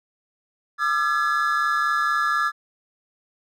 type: tone cluster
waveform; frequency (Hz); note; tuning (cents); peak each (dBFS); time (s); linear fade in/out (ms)
triangle; 1202 / 1346 / 1691; D6 / E6 / G#6; +40 / +36 / +31; -22; 0.78-2.52; 50
effects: none